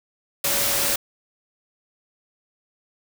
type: tone in noise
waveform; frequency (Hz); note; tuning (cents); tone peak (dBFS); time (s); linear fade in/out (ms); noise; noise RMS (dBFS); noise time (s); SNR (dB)
sine; 565; C#5; +33; -33; 0.44-0.96; 5; white; -22; 0.44-0.96; -14
effects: none